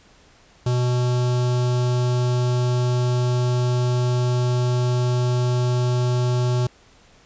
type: tone with notch filter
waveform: square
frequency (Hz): 123.7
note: B2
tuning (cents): +3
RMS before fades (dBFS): -20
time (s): 0.66-6.67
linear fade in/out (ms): 5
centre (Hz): 2000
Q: 1.2
effects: pink hiss -53 dBFS RMS until 7.25 s + resampled to 16000 Hz